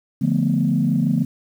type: chord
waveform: sine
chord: B half-diminished seventh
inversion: first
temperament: equal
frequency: 146.83 / 174.61 / 220 / 246.9 Hz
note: D3 / F3 / A3 / B3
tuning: 0 / 0 / 0 / 0 cents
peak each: -21 dBFS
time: 0.21-1.25 s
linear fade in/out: 10 ms
effects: tanh soft clip ceiling -7 dBFS + 8-bit